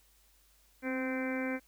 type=harmonic tone with a mistuned harmonic; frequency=258.9 Hz; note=C4; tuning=18 cents flat; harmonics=1 / 2 / 3 / 4 / 5 / 6 / 7 / 8 / 9; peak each=-34 / -38 / -47 / -48 / -52 / -42 / -48 / -43 / -44 dBFS; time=0.82-1.6 s; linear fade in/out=50 ms; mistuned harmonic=1; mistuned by=+24 cents; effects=added 50 Hz sine -67 dBFS peak until 1.67 s + white hiss -67 dBFS RMS until 1.67 s